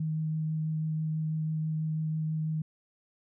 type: tone with vibrato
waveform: sine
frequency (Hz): 156.9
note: D#3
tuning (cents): +15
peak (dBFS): -28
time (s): 0-2.62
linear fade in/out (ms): 5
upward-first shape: triangle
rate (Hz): 6.1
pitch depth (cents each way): 11
effects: none